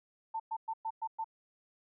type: tone bursts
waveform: sine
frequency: 893 Hz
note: A5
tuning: 25 cents sharp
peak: -33 dBFS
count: 6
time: 0.34-1.244 s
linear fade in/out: 10 ms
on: 59 ms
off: 110 ms
effects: none